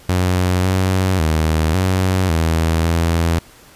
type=tone with pitch steps; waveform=sawtooth; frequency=91 / 93.8 / 79 / 93.4 / 81.4 / 83.4 Hz; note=F#2 / F#2 / D#2 / F#2 / E2 / E2; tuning=-28 / +24 / +27 / +17 / -21 / +21 cents; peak=-10 dBFS; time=0.09-3.39 s; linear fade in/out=0 ms; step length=550 ms; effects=pink hiss -45 dBFS RMS until 3.75 s + resampled to 32000 Hz